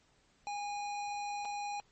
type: tone with dropouts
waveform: square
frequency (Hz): 820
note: G#5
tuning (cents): -22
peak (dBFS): -37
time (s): 0.47-1.8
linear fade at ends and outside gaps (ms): 0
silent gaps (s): 1.45-1.454
effects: pink hiss -69 dBFS RMS until 1.91 s + MP3 32 kbps